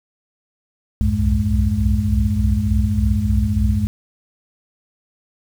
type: tone cluster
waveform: sine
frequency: 62.7 / 66.1 / 88.4 / 103.6 / 210.6 Hz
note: B1 / C2 / F2 / G#2 / G#3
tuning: +27 / +18 / +22 / -4 / +24 cents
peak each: -21 dBFS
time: 1.01-3.87 s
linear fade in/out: 0 ms
effects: 7-bit